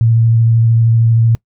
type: tone with vibrato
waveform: sine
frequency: 114.6 Hz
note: A#2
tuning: 29 cents flat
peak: -7 dBFS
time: 0.01-1.35 s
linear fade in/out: 0 ms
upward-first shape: sine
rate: 13 Hz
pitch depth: 16 cents each way
effects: noise-tail reverb RT60 0.1 s tail -24 dB re dry